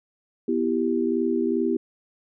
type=chord; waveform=sine; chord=E minor; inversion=second; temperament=equal; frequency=246.9 / 329.6 / 392 Hz; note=B3 / E4 / G4; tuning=0 / 0 / 0 cents; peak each=-25 dBFS; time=0.48-1.77 s; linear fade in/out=5 ms; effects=none